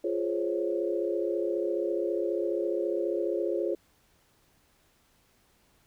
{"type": "chord", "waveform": "sine", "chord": "Db major seventh", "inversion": "first", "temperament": "just", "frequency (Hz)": [346.5, 415.8, 519.7, 554.4], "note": ["F4", "Ab4", "C5", "Db5"], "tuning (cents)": [-14, 2, -12, 0], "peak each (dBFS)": [-30, -32, -35, -33], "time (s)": [0.04, 3.75], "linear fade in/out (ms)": 5, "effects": ["pink hiss -66 dBFS RMS until 5.86 s"]}